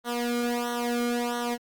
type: tone with flanger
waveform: sawtooth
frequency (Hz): 240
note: B3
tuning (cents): -49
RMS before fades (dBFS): -28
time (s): 0.04-1.58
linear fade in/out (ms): 50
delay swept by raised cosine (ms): 0.41 to 1.12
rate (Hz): 1.5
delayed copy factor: -0.9
effects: Opus 24 kbps